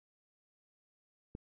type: click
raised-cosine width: 3 ms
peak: -30 dBFS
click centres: 1.351 s
effects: none